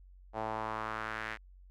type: tone with band-pass filter sweep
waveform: sawtooth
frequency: 110 Hz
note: A2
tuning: in tune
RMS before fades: -38 dBFS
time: 0.33-1.38 s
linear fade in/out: 50 ms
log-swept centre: 750 to 1900 Hz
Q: 2.5
effects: added 46 Hz sine -53 dBFS peak until 1.7 s